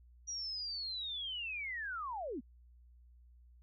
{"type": "linear sweep", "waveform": "sine", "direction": "down", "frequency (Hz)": [5800, 203.6], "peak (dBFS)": -38, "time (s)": [0.27, 2.41], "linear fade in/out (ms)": 20, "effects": ["added 60 Hz sine -58 dBFS peak until 3.62 s"]}